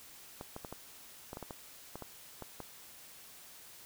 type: clicks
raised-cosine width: 1 ms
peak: -28 dBFS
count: 12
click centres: 0.411 / 0.564 / 0.648 / 0.726 / 1.331 / 1.371 / 1.427 / 1.508 / 1.956 / 2.023 / 2.423 / 2.603 s
effects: white hiss -54 dBFS RMS until 3.85 s